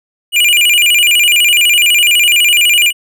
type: tone with vibrato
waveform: square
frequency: 2637 Hz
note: E7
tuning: in tune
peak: -7 dBFS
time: 0.32-2.93 s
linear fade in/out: 50 ms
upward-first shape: square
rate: 12 Hz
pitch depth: 170 cents each way
effects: none